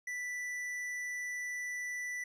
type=tone with tanh clipping; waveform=sine; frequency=1975.5 Hz; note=B6; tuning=in tune; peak=-38 dBFS; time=0.07-2.24 s; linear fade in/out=5 ms; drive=11 dB; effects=none